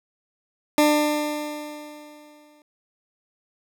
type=tone with exponential decay; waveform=20% pulse; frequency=298.8 Hz; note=D4; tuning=30 cents sharp; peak=-9 dBFS; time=0.78-2.62 s; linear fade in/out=1 ms; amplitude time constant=400 ms; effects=none